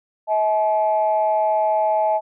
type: tone pair together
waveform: sine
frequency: 641 / 855.6 Hz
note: E5 / A5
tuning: -49 / -49 cents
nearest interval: perfect fourth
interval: 500 cents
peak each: -18 dBFS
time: 0.27-2.21 s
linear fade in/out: 50 ms
effects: tanh soft clip ceiling -9 dBFS